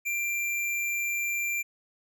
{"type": "tone", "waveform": "square", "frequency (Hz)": 2369, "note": "D7", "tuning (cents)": 14, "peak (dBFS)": -28, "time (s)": [0.05, 1.63], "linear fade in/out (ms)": 20, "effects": []}